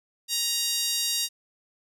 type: tone with high-pass filter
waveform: 5% pulse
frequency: 940 Hz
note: A#5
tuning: 14 cents sharp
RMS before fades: -27 dBFS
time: 0.28-1.29 s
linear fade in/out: 50 ms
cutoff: 3700 Hz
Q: 1.7
effects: none